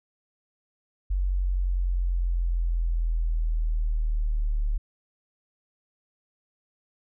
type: linear sweep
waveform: sine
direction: down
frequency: 46.73 to 36.68 Hz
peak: -22 dBFS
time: 1.1-4.78 s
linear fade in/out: 10 ms
effects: none